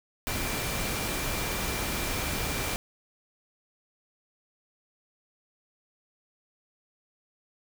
sine tone in noise, 2365 Hz, D7, 12 cents sharp, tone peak -40 dBFS, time 0.27-2.76 s, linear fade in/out 0 ms, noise pink, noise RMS -31 dBFS, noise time 0.27-2.76 s, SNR -12 dB, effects none

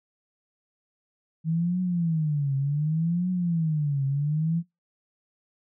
sine tone with vibrato, 157.9 Hz, D#3, 26 cents sharp, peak -22 dBFS, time 1.44-4.63 s, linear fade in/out 50 ms, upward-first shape triangle, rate 0.67 Hz, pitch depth 270 cents each way, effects noise-tail reverb RT60 0.2 s tail -21 dB re dry

